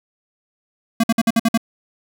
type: tone bursts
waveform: square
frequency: 228.1 Hz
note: A#3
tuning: 37 cents flat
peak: -13 dBFS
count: 7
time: 1-1.576 s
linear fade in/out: 5 ms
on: 36 ms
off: 54 ms
effects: 9-bit